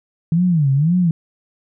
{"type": "tone with vibrato", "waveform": "sine", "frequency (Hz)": 156.7, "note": "D#3", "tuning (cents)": 13, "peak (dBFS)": -12, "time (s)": [0.32, 1.11], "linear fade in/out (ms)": 2, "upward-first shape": "sine", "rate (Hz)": 1.9, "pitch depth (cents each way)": 260, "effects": []}